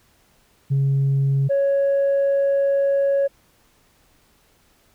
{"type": "tone pair in turn", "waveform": "sine", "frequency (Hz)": [137.4, 555.3], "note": ["C#3", "C#5"], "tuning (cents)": [-15, 3], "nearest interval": "2 octaves", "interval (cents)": 2418, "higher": "second", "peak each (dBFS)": -14, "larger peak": "neither", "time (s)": [[0.7, 1.49], [1.49, 3.28]], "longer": "second", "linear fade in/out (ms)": 20, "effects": ["tanh soft clip ceiling -14 dBFS", "pink hiss -59 dBFS RMS until 4.94 s"]}